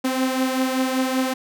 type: beating tone pair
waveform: sawtooth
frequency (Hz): 258.9 / 264.1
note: C4 / C4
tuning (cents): -18 / +16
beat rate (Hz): 5.2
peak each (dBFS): -17 / -22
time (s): 0.04-1.34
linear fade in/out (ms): 10
effects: none